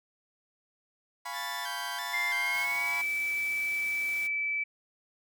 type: chord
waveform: 30% pulse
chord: C# dominant seventh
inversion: first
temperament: equal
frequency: 698.5 / 830.6 / 987.8 / 1108.7 Hz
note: E#5 / G#5 / B5 / C#6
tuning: 0 / 0 / 0 / 0 cents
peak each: -41 / -41 / -35 / -41 dBFS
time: 1.25-3.02 s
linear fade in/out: 10 ms
type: tone with vibrato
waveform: 20% pulse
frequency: 1661.2 Hz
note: G#6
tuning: in tune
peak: -32 dBFS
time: 1.32-2.67 s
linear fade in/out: 50 ms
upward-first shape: square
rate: 1.5 Hz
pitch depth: 100 cents each way
type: tone with pitch glide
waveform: sine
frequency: 2094 to 2310 Hz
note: C7 to D7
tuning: +1 to -29 cents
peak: -28 dBFS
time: 2.13-4.64 s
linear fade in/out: 10 ms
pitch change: +170 cents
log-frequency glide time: 2.36-2.97 s
type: noise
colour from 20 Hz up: white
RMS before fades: -46 dBFS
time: 2.53-4.28 s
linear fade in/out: 20 ms
effects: none